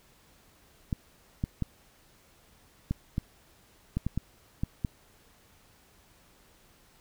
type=clicks; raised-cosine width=5 ms; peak=-16 dBFS; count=10; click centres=0.928 / 1.439 / 1.623 / 2.91 / 3.181 / 3.97 / 4.066 / 4.176 / 4.635 / 4.848 s; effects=pink hiss -61 dBFS RMS until 7 s